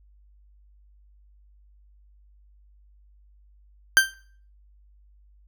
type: tone with exponential decay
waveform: 40% pulse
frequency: 1568 Hz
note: G6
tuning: in tune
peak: -8 dBFS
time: 3.97-4.14 s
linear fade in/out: 0 ms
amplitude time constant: 35 ms
effects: noise-tail reverb RT60 0.5 s tail -20 dB re dry + added 50 Hz sine -53 dBFS peak until 5.47 s